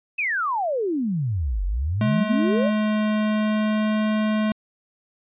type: exponential two-way sweep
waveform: sine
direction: down then up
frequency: 2637 to 43.65 to 638 Hz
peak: -21 dBFS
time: 0.18-2.7 s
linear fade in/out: 10 ms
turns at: 1.64 s
type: tone with pitch glide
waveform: square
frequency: 213.5 to 214.9 Hz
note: G#3 to A3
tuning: +48 to -41 cents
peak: -20 dBFS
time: 2.01-4.52 s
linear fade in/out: 2 ms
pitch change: +11 cents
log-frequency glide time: 3.11-4.1 s
effects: resampled to 8000 Hz